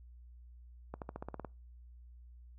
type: accelerating click train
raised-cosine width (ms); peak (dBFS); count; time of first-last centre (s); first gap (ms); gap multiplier
1; -27; 9; 0.94-1.448; 78; 0.94
effects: noise-tail reverb RT60 0.3 s tail -25 dB re dry + added 60 Hz sine -52 dBFS peak until 2.58 s